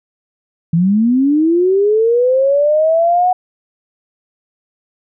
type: linear sweep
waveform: sine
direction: up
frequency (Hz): 160 to 740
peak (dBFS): -9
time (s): 0.73-3.33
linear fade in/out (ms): 5
effects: none